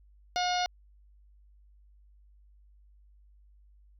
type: harmonic tone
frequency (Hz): 719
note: F#5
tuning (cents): -50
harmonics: 1 / 2 / 3 / 4 / 5 / 6 / 7 / 8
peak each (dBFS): -28 / -37 / -39 / -39 / -39 / -38 / -41 / -41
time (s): 0.36-0.66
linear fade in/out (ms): 0
effects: added 50 Hz sine -56 dBFS peak until 3.99 s